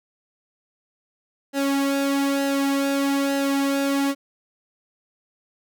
sawtooth tone with flanger, 277.3 Hz, C#4, 1 cent sharp, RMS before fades -22 dBFS, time 1.53-4.15 s, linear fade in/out 50 ms, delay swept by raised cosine 0.86 to 2.66 ms, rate 1.1 Hz, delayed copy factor -0.65, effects none

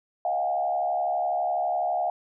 sine tone with frequency modulation, 715 Hz, F5, 41 cents sharp, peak -23 dBFS, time 0.25-2.1 s, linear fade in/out 2 ms, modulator 72 Hz, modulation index 1, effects none

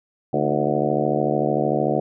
harmonic tone with a mistuned harmonic, 73.4 Hz, D2, in tune, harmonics 2 / 3 / 4 / 5 / 6 / 7 / 8 / 9 / 10, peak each -27 / -27 / -27 / -27 / -27 / -27 / -27 / -27 / -27 dBFS, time 0.33-2 s, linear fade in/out 5 ms, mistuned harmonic 4, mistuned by +71 cents, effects none

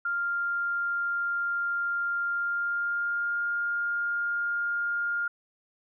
sine tone with pitch glide, 1396.9 to 1409.9 Hz, F6 to F6, 0 to +16 cents, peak -26 dBFS, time 0.05-5.28 s, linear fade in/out 5 ms, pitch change +16 cents, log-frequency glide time 2.28-3.4 s, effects none

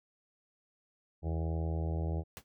harmonic tone, 81 Hz, E2, 30 cents flat, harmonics 1 / 2 / 4 / 5 / 6 / 7 / 8 / 9 / 10, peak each -32 / -38 / -44 / -46 / -48 / -49 / -50 / -51 / -52 dBFS, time 1.22-2.24 s, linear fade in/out 50 ms
pink noise with exponential decay, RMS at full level -40 dBFS, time 2.37-2.44 s, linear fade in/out 0 ms, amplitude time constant 15 ms
effects none

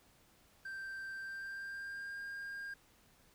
triangle tone with pitch glide, 1568 to 1609.3 Hz, G6 to G6, 0 to +45 cents, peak -40 dBFS, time 0.65-2.74 s, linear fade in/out 5 ms, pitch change +45 cents, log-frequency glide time 1.17-2.2 s, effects pink hiss -67 dBFS RMS until 3.34 s

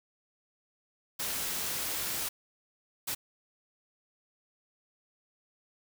white noise bursts at uneven times, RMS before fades -34 dBFS, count 2, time 1.19-2.29 / 3.07-3.15 s, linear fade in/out 10 ms, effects none

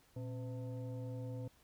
sine tone with frequency modulation, 118.7 Hz, A#2, 32 cents sharp, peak -40 dBFS, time 0.16-1.48 s, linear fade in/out 5 ms, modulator 388 Hz, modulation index 0.76, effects pink hiss -69 dBFS RMS until 1.63 s

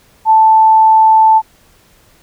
sine tone, 880 Hz, A5, in tune, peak -4 dBFS, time 0.25-1.42 s, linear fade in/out 50 ms, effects pink hiss -49 dBFS RMS until 2.22 s

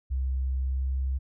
sine tone with pitch glide, 65.4 to 66.01 Hz, C2 to C2, 0 to +16 cents, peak -25 dBFS, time 0.1-1.19 s, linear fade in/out 20 ms, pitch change +16 cents, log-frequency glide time 0.59-0.9 s, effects none

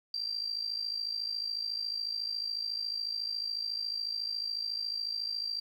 sine tone with amplitude modulation, 4712 Hz, D8, 5 cents sharp, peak -29 dBFS, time 0.14-5.6 s, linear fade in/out 2 ms, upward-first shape sine, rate 54 Hz, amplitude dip 75%, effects 10-bit

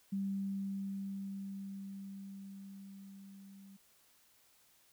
sine tone with level ramp, 196 Hz, G3, in tune, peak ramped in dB -33 to -53 dBFS, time 0.12-3.77 s, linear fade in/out 10 ms, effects white hiss -68 dBFS RMS until 4.92 s

